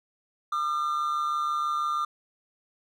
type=tone pair together; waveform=triangle; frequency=1203.9 / 1350 Hz; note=D6 / E6; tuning=+43 / +41 cents; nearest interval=major second; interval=198 cents; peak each=-24 / -31 dBFS; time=0.52-2.05 s; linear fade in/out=5 ms; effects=none